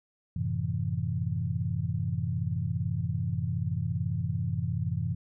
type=chord; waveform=sine; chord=F# half-diminished seventh; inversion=none; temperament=equal; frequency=92.5 / 110 / 130.81 / 164.81 Hz; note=F#2 / A2 / C3 / E3; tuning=0 / 0 / 0 / 0 cents; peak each=-33 dBFS; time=0.36-5.15 s; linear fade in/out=5 ms; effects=none